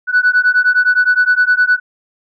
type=beating tone pair; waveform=sine; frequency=1480 / 1489.7 Hz; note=F#6 / F#6; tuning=0 / +11 cents; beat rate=9.7 Hz; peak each=-11 dBFS; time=0.07-1.8 s; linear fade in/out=50 ms; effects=tanh soft clip ceiling -4 dBFS